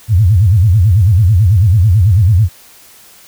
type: tone with vibrato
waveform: sine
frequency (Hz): 98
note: G2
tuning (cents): 0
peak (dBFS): -5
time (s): 0.08-2.49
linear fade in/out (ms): 50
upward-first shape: sine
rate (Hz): 9.1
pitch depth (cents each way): 270
effects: white hiss -41 dBFS RMS until 3.27 s